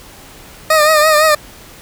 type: tone with vibrato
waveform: 20% pulse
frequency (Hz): 616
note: D#5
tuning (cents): -17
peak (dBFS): -3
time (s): 0.7-1.35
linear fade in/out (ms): 5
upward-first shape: triangle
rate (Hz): 5.9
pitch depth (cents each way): 67
effects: pink hiss -38 dBFS RMS until 1.81 s